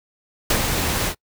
pink noise with ADSR envelope, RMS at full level -17 dBFS, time 0.5-1.15 s, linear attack 4 ms, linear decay 81 ms, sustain -5 dB, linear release 77 ms, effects noise-tail reverb RT60 0.1 s tail -25 dB re dry

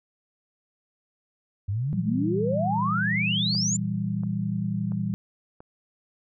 sine exponential sweep, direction up, 93.1 to 7350 Hz, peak -24 dBFS, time 1.68-3.77 s, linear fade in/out 10 ms
sine chord, E diminished, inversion second, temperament equal, 116.54 / 164.81 / 196 Hz, Bb2 / E3 / G3, 0 / 0 / 0 cents, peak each -30 / -30 / -28 dBFS, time 1.93-5.14 s, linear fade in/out 0 ms
click train, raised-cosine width 1 ms, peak -31 dBFS, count 4, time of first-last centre 3.55-5.605 s, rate 1.46 Hz
effects none

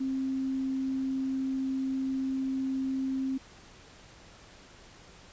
sine tone, 265.4 Hz, C4, 25 cents sharp, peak -28 dBFS, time 0-3.38 s, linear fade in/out 10 ms, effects pink hiss -53 dBFS RMS until 5.32 s + resampled to 16000 Hz

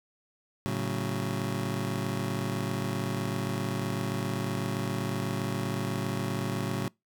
25% pulse chord, F# minor, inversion first, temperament just, 111 / 138.75 / 185 Hz, A2 / C#3 / F#3, +16 / +2 / 0 cents, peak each -30 dBFS, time 0.66-6.88 s, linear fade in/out 0 ms, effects noise-tail reverb RT60 0.2 s tail -25 dB re dry

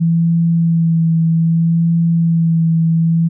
sine tone with vibrato, 165.6 Hz, E3, 8 cents sharp, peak -10 dBFS, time 0-3.29 s, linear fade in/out 20 ms, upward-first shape sine, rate 0.63 Hz, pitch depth 20 cents each way, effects none

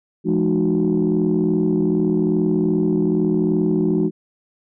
sine tone cluster, 171.8 / 212.7 / 306.8 / 369.3 Hz, F3 / G#3 / D#4 / F#4, -28 / +42 / -24 / -3 cents, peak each -20 dBFS, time 0.24-4.11 s, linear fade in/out 50 ms, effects tanh soft clip ceiling -9 dBFS

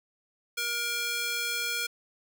square tone with high-pass filter, 473.6 Hz, A#4, 27 cents sharp, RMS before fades -31 dBFS, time 0.57-1.87 s, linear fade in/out 10 ms, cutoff 2000 Hz, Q 1, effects none

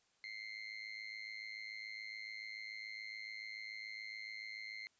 35% pulse tone with amplitude modulation, 2100 Hz, C7, 6 cents sharp, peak -40 dBFS, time 0.24-4.87 s, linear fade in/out 0 ms, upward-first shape sine, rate 107 Hz, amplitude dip 80%, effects white hiss -75 dBFS RMS until 4.99 s + resampled to 16000 Hz

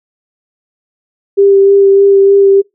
sine tone with vibrato, 395.2 Hz, G4, 14 cents sharp, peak -3 dBFS, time 1.37-2.62 s, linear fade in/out 20 ms, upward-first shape sine, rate 3.3 Hz, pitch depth 14 cents each way, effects noise-tail reverb RT60 0.2 s tail -26 dB re dry

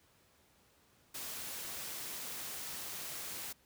white noise, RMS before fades -43 dBFS, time 1.14-3.53 s, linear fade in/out 10 ms, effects pink hiss -68 dBFS RMS until 3.65 s + high-pass 60 Hz 12 dB/octave

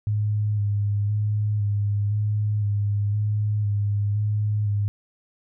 sine tone with vibrato, 103.83 Hz, G#2, in tune, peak -20 dBFS, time 0.07-4.88 s, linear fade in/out 0 ms, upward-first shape square, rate 0.98 Hz, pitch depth 23 cents each way, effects none

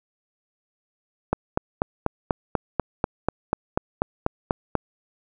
click train, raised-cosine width 1 ms, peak -6 dBFS, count 15, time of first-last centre 1.33-4.753 s, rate 4.09 Hz, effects none

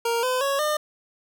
25% pulse tone with pitch steps, 466.2 / 508.4 / 554.4 / 604.6 Hz, A#4 / C5 / C#5 / D#5, 0 / -50 / 0 / -50 cents, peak -18 dBFS, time 0.05-0.77 s, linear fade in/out 5 ms, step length 180 ms, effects none

